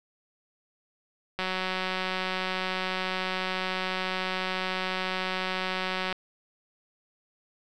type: click train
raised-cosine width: 0.3 ms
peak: -14 dBFS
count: 882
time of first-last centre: 1.39-6.127 s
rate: 186 Hz
effects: none